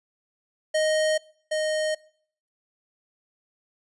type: tone pair in turn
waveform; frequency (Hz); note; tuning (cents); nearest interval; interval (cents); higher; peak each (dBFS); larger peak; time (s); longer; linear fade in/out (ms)
square; 622.3 / 619.8; D#5 / D#5; 0 / -7; unison; 7; first; -21 / -24; first; 0.74-1.18 / 1.51-1.95; neither; 10
effects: noise-tail reverb RT60 0.6 s tail -24 dB re dry + resampled to 24000 Hz